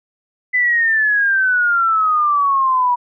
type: exponential sweep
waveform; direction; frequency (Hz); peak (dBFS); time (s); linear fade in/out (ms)
sine; down; 2015 to 966; -12; 0.53-2.96; 20
effects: none